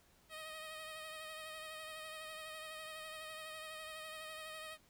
10% pulse tone with vibrato, 627 Hz, D#5, 13 cents sharp, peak -38 dBFS, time 0.29-4.78 s, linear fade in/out 50 ms, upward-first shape sine, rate 12 Hz, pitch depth 28 cents each way, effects pink hiss -69 dBFS RMS until 4.89 s

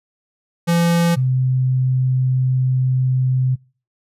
square / sine tone pair in turn, 170.2 / 129.01 Hz, F3 / C3, -44 / -24 cents, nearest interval perfect fourth, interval 480 cents, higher first, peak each -14 dBFS, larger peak neither, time 0.67-1.16 / 1.16-3.56 s, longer second, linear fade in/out 20 ms, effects noise-tail reverb RT60 0.4 s tail -25 dB re dry + resampled to 32000 Hz

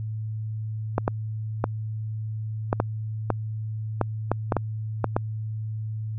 clicks, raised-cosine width 1 ms, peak -7 dBFS, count 12, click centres 0.981 / 1.079 / 1.641 / 2.729 / 2.801 / 3.303 / 4.013 / 4.316 / 4.522 / 4.567 / 5.043 / 5.165 s, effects added 109 Hz sine -28 dBFS peak until 6.18 s

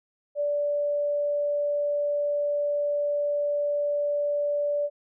sine tone, 582 Hz, D5, 16 cents flat, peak -23 dBFS, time 0.35-4.9 s, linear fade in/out 50 ms, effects none

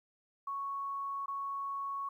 sine tone with dropouts, 1108.7 Hz, C#6, in tune, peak -35 dBFS, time 0.47-2.09 s, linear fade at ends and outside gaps 5 ms, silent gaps 1.26-1.28 s, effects 12-bit

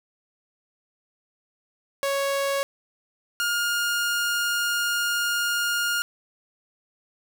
sawtooth tone pair in turn, 554.4 / 1417.3 Hz, C#5 / F6, 0 / +25 cents, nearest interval octave + major third, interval 1625 cents, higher second, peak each -19 dBFS, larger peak neither, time 2.03-2.63 / 3.4-6.02 s, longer second, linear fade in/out 0 ms, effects none

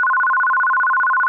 sine tone with vibrato, 1244.5 Hz, D#6, in tune, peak -13 dBFS, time 0-1.28 s, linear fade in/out 0 ms, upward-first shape square, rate 15 Hz, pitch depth 290 cents each way, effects none

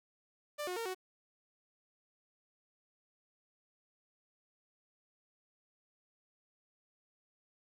sawtooth tone with pitch steps, 592 / 362.1 / 459.4 / 371.6 Hz, D5 / F#4 / A#4 / F#4, +14 / -37 / -25 / +7 cents, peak -33 dBFS, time 0.58-0.948 s, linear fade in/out 20 ms, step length 92 ms, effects 11-bit

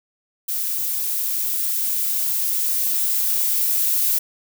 violet noise with level ramp, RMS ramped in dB -24 to -19 dBFS, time 0.48-4.19 s, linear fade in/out 10 ms, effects none

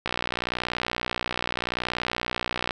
click train, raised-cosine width 0.3 ms, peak -10 dBFS, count 162, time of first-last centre 0.06-2.708 s, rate 60.8 Hz, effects none

